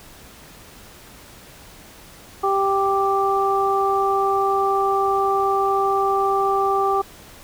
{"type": "harmonic tone", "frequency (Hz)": 392, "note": "G4", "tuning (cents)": 0, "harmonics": [1, 2, 3], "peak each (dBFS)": [-21, -21, -21], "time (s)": [2.43, 7.02], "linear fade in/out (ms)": 10, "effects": ["pink hiss -44 dBFS RMS until 7.43 s"]}